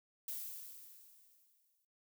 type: noise with exponential decay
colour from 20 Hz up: violet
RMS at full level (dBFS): -41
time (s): 0.28-1.85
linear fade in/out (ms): 2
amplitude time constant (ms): 340
effects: noise-tail reverb RT60 0.3 s tail -21 dB re dry